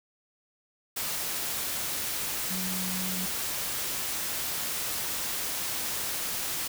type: tone in noise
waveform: sine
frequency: 185 Hz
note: F#3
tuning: in tune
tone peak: -34 dBFS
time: 2.5-3.26 s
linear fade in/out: 10 ms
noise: white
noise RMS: -32 dBFS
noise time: 0.96-6.68 s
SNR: -5 dB
effects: none